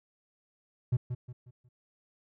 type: tone with echo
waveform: triangle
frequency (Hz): 123.47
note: B2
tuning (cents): 0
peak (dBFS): -20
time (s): 0.92-0.97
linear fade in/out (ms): 10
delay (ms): 180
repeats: 4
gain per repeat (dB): -9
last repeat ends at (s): 1.69
effects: tanh soft clip ceiling -18 dBFS